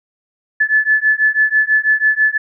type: beating tone pair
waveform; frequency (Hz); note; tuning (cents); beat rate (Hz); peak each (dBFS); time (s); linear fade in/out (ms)
sine; 1729 / 1735.1; A6 / A6; -31 / -25; 6.1; -14; 0.6-2.38; 10
effects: none